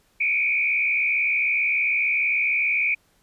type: tone with frequency modulation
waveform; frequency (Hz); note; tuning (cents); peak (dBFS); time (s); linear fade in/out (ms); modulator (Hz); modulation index
sine; 2359; D7; +7; -19; 0.2-2.95; 10; 66.7; 1.9
effects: pink hiss -63 dBFS RMS until 3.22 s + resampled to 32000 Hz